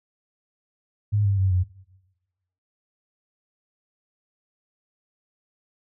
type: tone with pitch steps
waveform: sine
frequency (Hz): 103.83 / 99.31 / 94.99 / 90.86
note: G#2 / G2 / F#2 / F#2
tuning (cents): 0 / +23 / +46 / -31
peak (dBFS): -18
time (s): 1.12-1.64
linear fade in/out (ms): 20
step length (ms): 130
effects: noise-tail reverb RT60 1.0 s tail -18 dB re dry